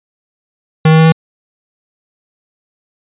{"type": "tone with pitch steps", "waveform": "square", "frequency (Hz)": [158, 159.19, 160.39, 161.6], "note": ["D#3", "D#3", "E3", "E3"], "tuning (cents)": [27, 40, -47, -34], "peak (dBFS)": -5, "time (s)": [0.85, 1.122], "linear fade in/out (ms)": 5, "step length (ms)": 68, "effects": ["resampled to 8000 Hz"]}